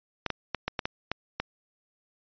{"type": "clicks", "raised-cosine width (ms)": 0.3, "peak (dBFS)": -12, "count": 8, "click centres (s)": [0.263, 0.303, 0.547, 0.68, 0.792, 0.855, 1.116, 1.4], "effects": ["resampled to 11025 Hz"]}